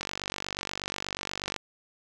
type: click train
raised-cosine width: 0.2 ms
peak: -14 dBFS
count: 76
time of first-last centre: 0.01-1.563 s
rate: 48.3 Hz
effects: none